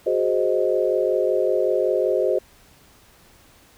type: chord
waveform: sine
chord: Ab dominant seventh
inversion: third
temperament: equal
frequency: 370 / 415.3 / 523.3 / 622.3 Hz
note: Gb4 / Ab4 / C5 / Eb5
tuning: 0 / 0 / 0 / 0 cents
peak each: -23 / -24 / -22 / -24 dBFS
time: 0.06-2.39 s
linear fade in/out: 10 ms
effects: pink hiss -53 dBFS RMS until 3.77 s